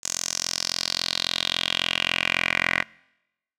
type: tone with band-pass filter sweep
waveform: 10% pulse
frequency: 43.65 Hz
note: F1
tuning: in tune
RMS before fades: -26 dBFS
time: 0.03-2.83 s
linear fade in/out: 10 ms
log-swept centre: 6800 to 2000 Hz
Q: 4.1
effects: noise-tail reverb RT60 0.9 s tail -24 dB re dry